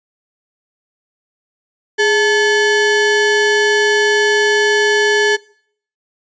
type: ring-modulated tone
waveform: square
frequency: 653 Hz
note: E5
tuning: 17 cents flat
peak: -8 dBFS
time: 1.98-5.37 s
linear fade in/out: 20 ms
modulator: 1070 Hz
effects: noise-tail reverb RT60 0.6 s tail -23 dB re dry + resampled to 16000 Hz